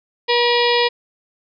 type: harmonic tone with a mistuned harmonic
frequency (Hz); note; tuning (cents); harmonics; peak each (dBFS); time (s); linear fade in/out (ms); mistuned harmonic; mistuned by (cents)
480; B4; -49; 1 / 2 / 4 / 5 / 6 / 7 / 8 / 9 / 10; -17 / -20 / -23 / -24 / -25 / -25 / -26 / -27 / -27; 0.28-0.89; 20; 10; +57
effects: none